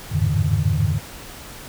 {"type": "tone cluster", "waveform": "sine", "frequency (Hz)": [84.5, 100.5, 107.3, 141.6, 155.4], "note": ["E2", "G2", "A2", "C#3", "D#3"], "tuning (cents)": [43, 44, -43, 37, -2], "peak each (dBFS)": -23, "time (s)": [0.1, 1], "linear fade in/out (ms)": 50, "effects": ["pink hiss -38 dBFS RMS until 1.68 s"]}